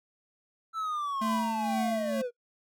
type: linear sweep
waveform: triangle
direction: down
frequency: 1336 to 470 Hz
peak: -28 dBFS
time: 0.73-2.31 s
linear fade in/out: 50 ms
type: tone with tremolo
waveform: square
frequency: 222 Hz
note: A3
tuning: 16 cents sharp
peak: -28 dBFS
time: 1.21-2.22 s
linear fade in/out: 10 ms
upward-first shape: triangle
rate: 2.1 Hz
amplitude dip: 55%
effects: noise-tail reverb RT60 0.1 s tail -23 dB re dry